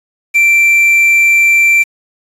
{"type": "tone with quantisation", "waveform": "triangle", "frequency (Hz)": 2349, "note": "D7", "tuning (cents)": 0, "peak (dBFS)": -4, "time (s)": [0.34, 1.84], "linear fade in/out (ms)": 20, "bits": 5, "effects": ["resampled to 32000 Hz"]}